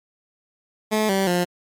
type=tone with pitch steps; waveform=15% pulse; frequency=215.6 / 193.6 / 177.1 Hz; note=A3 / G3 / F3; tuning=-35 / -21 / +24 cents; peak=-12 dBFS; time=0.91-1.45 s; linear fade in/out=20 ms; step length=180 ms; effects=MP3 96 kbps